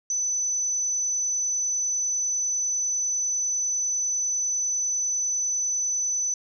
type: tone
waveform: sine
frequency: 6010 Hz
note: F#8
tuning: 26 cents sharp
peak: -23 dBFS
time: 0.1-6.34 s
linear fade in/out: 2 ms
effects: none